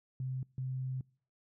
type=tone bursts at uneven times; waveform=sine; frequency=130 Hz; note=C3; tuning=11 cents flat; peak=-34 dBFS; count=2; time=0.2-0.43 / 0.58-1.01 s; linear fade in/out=2 ms; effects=noise-tail reverb RT60 0.5 s tail -26 dB re dry